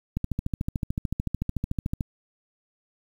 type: click train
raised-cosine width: 5 ms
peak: -14 dBFS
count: 26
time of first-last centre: 0.17-2.008 s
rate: 13.6 Hz
effects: 8-bit